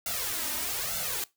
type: noise with flanger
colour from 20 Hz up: white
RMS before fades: -32 dBFS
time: 0.06-1.24 s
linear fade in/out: 2 ms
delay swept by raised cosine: 1.4 to 3.3 ms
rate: 1.1 Hz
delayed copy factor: +0.9
effects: noise-tail reverb RT60 0.2 s tail -20 dB re dry